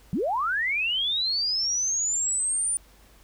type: linear sweep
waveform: sine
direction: up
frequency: 146.83 to 9397 Hz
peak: -23 dBFS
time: 0.13-2.77 s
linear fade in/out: 0 ms
effects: added 50 Hz sine -54 dBFS peak until 3.23 s + pink hiss -57 dBFS RMS until 3.23 s